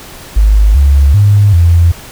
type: tone with pitch steps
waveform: sine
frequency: 51.9 / 69.9 / 102.3 / 85.1 Hz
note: G#1 / C#2 / G#2 / F2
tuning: 0 / +15 / -26 / -44 cents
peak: -3 dBFS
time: 0.36-1.92 s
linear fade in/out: 10 ms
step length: 390 ms
effects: pink hiss -31 dBFS RMS until 2.11 s